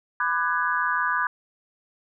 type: chord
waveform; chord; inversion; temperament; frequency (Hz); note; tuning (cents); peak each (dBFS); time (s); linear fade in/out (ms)
sine; G# half-diminished seventh; first; just; 996.7 / 1196.1 / 1495.1 / 1661.2; B5 / D6 / F#6 / G#6; +16 / +31 / +18 / 0; -27; 0.2-1.27; 2
effects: none